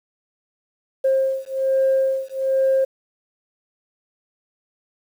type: beating tone pair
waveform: sine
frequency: 532 / 533.2 Hz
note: C5 / C5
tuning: +29 / +33 cents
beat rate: 1.2 Hz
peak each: -19 dBFS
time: 1.04-2.85 s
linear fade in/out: 10 ms
effects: tanh soft clip ceiling -11 dBFS + 8-bit